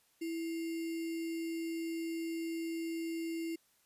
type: tone with sample-and-hold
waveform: sine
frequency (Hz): 329.6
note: E4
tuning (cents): 0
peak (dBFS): -35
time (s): 0.21-3.56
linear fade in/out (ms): 10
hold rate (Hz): 2450
effects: white hiss -71 dBFS RMS until 3.85 s + resampled to 32000 Hz